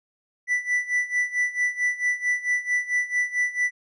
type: tone with tremolo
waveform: triangle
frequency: 1975.5 Hz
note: B6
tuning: in tune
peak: -17 dBFS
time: 0.47-3.71 s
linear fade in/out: 50 ms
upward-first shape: sine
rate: 4.5 Hz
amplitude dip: 85%
effects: resampled to 24000 Hz